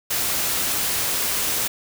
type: noise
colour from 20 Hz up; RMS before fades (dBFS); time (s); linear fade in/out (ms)
white; -23; 0.1-1.68; 10
effects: none